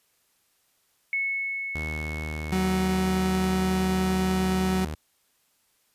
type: tone with exponential decay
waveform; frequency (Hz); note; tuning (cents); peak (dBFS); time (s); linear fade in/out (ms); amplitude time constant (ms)
sine; 2200; C#7; -14; -23; 1.13-4.54; 1; 740
type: tone with pitch glide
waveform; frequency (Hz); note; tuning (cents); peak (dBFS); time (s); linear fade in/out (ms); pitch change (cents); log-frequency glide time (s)
sawtooth; 77.2 to 76.71; D#2 to D#2; -13 to -24; -27; 1.75-4.95; 5; -11; 2.78-4.62
type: tone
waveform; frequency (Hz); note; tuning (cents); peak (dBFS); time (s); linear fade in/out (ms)
35% pulse; 187.1; F#3; +20; -21; 2.52-4.85; 5
effects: white hiss -68 dBFS RMS until 5.94 s + resampled to 32000 Hz